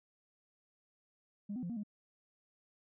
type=tone with pitch steps; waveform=sine; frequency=204.1 / 252.5 / 173.6 / 236.1 / 207.4 Hz; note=G#3 / B3 / F3 / A#3 / G#3; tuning=-30 / +39 / -10 / +22 / -2 cents; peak=-36 dBFS; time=1.49-1.835 s; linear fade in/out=10 ms; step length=69 ms; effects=tanh soft clip ceiling -34 dBFS